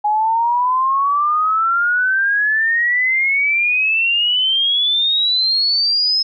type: exponential sweep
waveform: sine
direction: up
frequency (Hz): 830.6 to 5190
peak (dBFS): -13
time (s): 0.04-6.23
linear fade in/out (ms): 10
effects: none